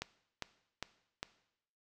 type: click train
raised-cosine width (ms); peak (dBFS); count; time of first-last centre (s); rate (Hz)
0.2; -20; 4; 0.02-1.23; 2.48
effects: noise-tail reverb RT60 0.8 s tail -17 dB re dry